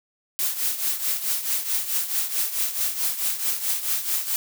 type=noise with tremolo; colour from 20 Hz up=blue; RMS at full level=-22 dBFS; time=0.39-4.36 s; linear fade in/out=0 ms; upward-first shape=triangle; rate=4.6 Hz; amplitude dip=75%; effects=none